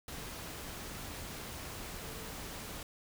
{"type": "tone in noise", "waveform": "sine", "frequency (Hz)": 446.1, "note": "A4", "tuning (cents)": 24, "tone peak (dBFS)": -53, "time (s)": [2.02, 2.33], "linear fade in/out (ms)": 2, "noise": "pink", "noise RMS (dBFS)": -44, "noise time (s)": [0.08, 2.83], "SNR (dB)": -12, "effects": []}